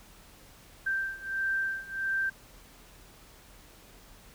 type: beating tone pair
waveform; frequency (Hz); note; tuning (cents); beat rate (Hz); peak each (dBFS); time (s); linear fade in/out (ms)
sine; 1568 / 1569.5; G6 / G6; 0 / +2; 1.5; -33 / -31; 0.86-2.3; 10
effects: added 40 Hz sine -58 dBFS peak until 4.34 s + pink hiss -55 dBFS RMS until 4.34 s